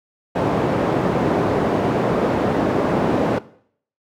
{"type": "band-pass noise", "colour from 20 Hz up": "white", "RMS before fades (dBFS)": -19, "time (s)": [0.35, 3.39], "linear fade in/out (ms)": 10, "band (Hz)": [120, 550], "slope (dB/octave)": 12, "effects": ["noise-tail reverb RT60 0.6 s tail -18 dB re dry"]}